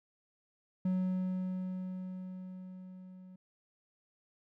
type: tone with level ramp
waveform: triangle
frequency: 185 Hz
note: F#3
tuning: in tune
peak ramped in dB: -26 to -48 dBFS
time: 0.85-3.36 s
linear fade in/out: 5 ms
effects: none